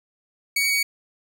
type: tone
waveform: sawtooth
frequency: 2248 Hz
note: C#7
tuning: 24 cents sharp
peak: -16 dBFS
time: 0.56-0.83 s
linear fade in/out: 5 ms
effects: 8-bit